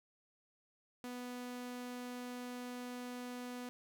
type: tone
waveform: sawtooth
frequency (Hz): 246.9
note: B3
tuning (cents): 0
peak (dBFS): -39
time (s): 1.04-3.69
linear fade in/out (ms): 0
effects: none